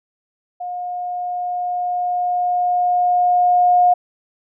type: tone with level ramp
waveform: sine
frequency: 716 Hz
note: F5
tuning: 43 cents sharp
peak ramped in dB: -24 to -9 dBFS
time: 0.6-3.94 s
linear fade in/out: 10 ms
effects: none